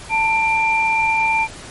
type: tone pair together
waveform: sine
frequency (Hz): 889 / 2373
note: A5 / D7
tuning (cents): +18 / +17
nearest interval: octave + perfect fourth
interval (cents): 1699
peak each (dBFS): -17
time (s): 0.09-1.48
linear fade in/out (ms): 50
effects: pink hiss -36 dBFS RMS until 1.7 s + MP3 48 kbps